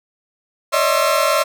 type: tone cluster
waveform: 40% pulse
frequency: 565 / 608 / 647 / 1061 / 1352 Hz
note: C#5 / D#5 / E5 / C6 / E6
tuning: +33 / -40 / -32 / +24 / +43 cents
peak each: -20 dBFS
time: 0.72-1.44 s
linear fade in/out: 20 ms
effects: none